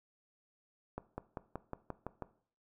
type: accelerating click train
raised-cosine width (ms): 1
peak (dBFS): -25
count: 8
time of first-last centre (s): 0.98-2.223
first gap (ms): 200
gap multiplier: 0.96
effects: noise-tail reverb RT60 0.5 s tail -17 dB re dry